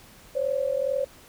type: tone pair together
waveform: sine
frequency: 523.3 / 565.6 Hz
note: C5 / C#5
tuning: 0 / +35 cents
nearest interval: minor second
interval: 135 cents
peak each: -26 dBFS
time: 0.35-1.05 s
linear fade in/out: 10 ms
effects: pink hiss -51 dBFS RMS until 1.28 s